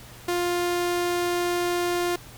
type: tone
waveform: sawtooth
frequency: 351.3 Hz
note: F4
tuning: 10 cents sharp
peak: -19 dBFS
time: 0.28-2.16 s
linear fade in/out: 5 ms
effects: added 119 Hz sine -48 dBFS peak until 2.37 s + pink hiss -46 dBFS RMS until 2.37 s